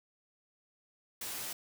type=noise with comb filter; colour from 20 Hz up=white; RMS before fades=-40 dBFS; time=1.21-1.53 s; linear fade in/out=5 ms; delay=13 ms; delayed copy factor=+0.5; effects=none